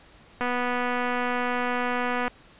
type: click train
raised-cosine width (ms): 0.5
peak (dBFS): -13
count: 461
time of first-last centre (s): 0.41-2.28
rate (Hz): 246
effects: pink hiss -53 dBFS RMS until 2.59 s + resampled to 8000 Hz